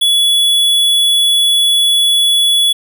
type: tone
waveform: square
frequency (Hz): 3400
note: G#7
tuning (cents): +40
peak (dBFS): -9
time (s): 0.01-2.73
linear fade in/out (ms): 10
effects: none